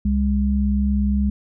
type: tone pair together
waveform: sine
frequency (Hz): 67 / 204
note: C2 / G#3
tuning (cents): +42 / -31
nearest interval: octave + perfect fifth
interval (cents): 1927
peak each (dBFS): -19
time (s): 0.05-1.3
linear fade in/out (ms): 5
effects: none